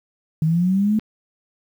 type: linear sweep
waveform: sine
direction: up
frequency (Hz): 153.7 to 220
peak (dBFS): -15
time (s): 0.42-0.99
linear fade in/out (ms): 2
type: click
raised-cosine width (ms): 0.3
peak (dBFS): -23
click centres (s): 0.996
effects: 8-bit